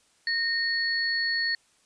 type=tone pair together; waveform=sine; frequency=1846 / 4391 Hz; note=A#6 / C#8; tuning=-17 / -17 cents; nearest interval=octave + minor third; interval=1500 cents; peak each=-26 / -28 dBFS; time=0.27-1.55 s; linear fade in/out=2 ms; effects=white hiss -64 dBFS RMS until 1.85 s + resampled to 22050 Hz